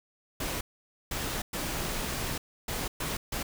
pink noise bursts at uneven times, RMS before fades -33 dBFS, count 6, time 0.4-0.61 / 1.11-1.42 / 1.53-2.38 / 2.68-2.88 / 3-3.17 / 3.32-3.43 s, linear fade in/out 5 ms, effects none

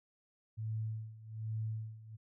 sine tone with tremolo, 110 Hz, A2, in tune, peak -34 dBFS, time 0.57-2.17 s, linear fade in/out 20 ms, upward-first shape sine, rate 1.2 Hz, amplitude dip 85%, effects none

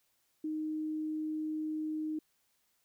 sine tone, 310.2 Hz, D#4, 5 cents flat, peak -33 dBFS, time 0.44-2.19 s, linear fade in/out 5 ms, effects white hiss -75 dBFS RMS until 2.84 s

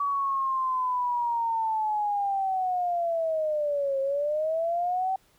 sine linear two-way sweep, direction down then up, 1140 to 537 to 770 Hz, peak -24 dBFS, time 0-5.16 s, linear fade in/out 5 ms, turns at 4 s, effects pink hiss -63 dBFS RMS until 5.38 s

